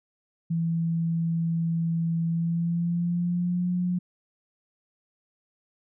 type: tone with pitch glide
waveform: sine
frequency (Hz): 165.9 to 178.84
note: E3 to F3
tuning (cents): +11 to +41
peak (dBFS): -23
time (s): 0.5-3.99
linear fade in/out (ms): 10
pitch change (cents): +130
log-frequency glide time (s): 2.27-3.7
effects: none